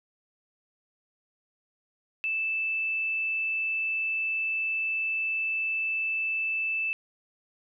sine tone, 2637 Hz, E7, in tune, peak -26 dBFS, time 2.24-6.93 s, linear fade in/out 0 ms, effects none

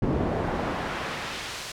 brown noise with band-pass filter sweep, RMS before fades -29 dBFS, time 0.02-1.72 s, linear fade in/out 5 ms, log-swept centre 340 to 6000 Hz, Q 0.7, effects none

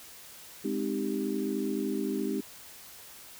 sine chord, Ab major seventh, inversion none, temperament equal, 207.7 / 261.6 / 311.1 / 392 Hz, Ab3 / C4 / Eb4 / G4, 0 / 0 / 0 / 0 cents, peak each -34 dBFS, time 0.64-2.41 s, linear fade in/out 10 ms, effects white hiss -49 dBFS RMS until 3.39 s

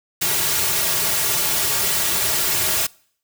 white noise with comb filter, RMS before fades -20 dBFS, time 0.21-2.87 s, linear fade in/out 10 ms, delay 3.9 ms, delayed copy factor -0.9, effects noise-tail reverb RT60 0.6 s tail -25 dB re dry

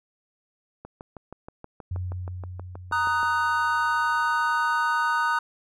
click train, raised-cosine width 1 ms, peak -25 dBFS, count 16, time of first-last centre 0.85-3.231 s, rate 6.3 Hz
sine tone with exponential decay, 90.6 Hz, F#2, 36 cents flat, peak -26 dBFS, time 1.91-4.9 s, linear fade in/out 5 ms, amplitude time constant 650 ms
triangle chord, D# minor, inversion second, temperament just, 933.4 / 1244.5 / 1493.4 Hz, A#5 / D#6 / F#6, +2 / 0 / +16 cents, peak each -24 dBFS, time 2.92-5.39 s, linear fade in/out 5 ms
effects none

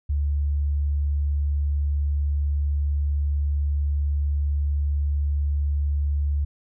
sine tone, 72.2 Hz, D2, 29 cents flat, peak -20 dBFS, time 0.09-6.45 s, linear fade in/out 10 ms, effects none

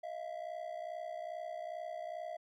triangle ring-modulated tone, 663 Hz, E5, 10 cents sharp, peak -35 dBFS, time 0.03-2.37 s, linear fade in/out 10 ms, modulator 31.2 Hz, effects none

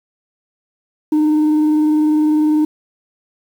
sine tone with vibrato, 305.4 Hz, D#4, 32 cents flat, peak -8 dBFS, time 1.12-2.65 s, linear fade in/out 5 ms, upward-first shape triangle, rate 20 Hz, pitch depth 28 cents each way, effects tanh soft clip ceiling -10 dBFS + 7-bit

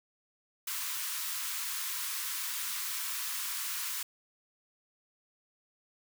white high-pass noise, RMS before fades -36 dBFS, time 0.67-4.03 s, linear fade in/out 5 ms, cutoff 940 Hz, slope 96 dB/octave, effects none

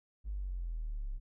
triangle exponential sweep, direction down, 52 to 32.7 Hz, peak -31 dBFS, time 0.24-1.2 s, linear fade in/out 50 ms, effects tanh soft clip ceiling -33 dBFS

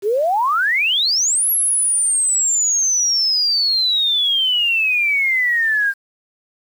sine exponential two-way sweep, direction up then down, 381.9 to 11460 to 1585 Hz, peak -14 dBFS, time 0.02-5.94 s, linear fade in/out 50 ms, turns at 1.5 s, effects 7-bit

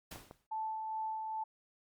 pink noise with exponential decay, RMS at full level -44 dBFS, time 0.11-0.47 s, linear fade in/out 5 ms, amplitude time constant 77 ms
clicks, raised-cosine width 1 ms, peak -34 dBFS, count 2, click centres 0.159 / 0.311 s
sine tone with tremolo, 877 Hz, A5, 6 cents flat, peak -34 dBFS, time 0.51-1.44 s, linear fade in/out 10 ms, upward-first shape sine, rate 2.4 Hz, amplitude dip 30%
effects MP3 96 kbps

